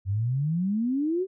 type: exponential sweep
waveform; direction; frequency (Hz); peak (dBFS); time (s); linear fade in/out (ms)
sine; up; 92.7 to 392; -23; 0.05-1.27; 50
effects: none